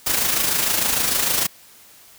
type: noise with amplitude modulation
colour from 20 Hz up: white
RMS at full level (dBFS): -18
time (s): 0.06-1.47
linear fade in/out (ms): 10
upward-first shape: sine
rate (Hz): 26.6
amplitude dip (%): 50
effects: white hiss -48 dBFS RMS until 2.18 s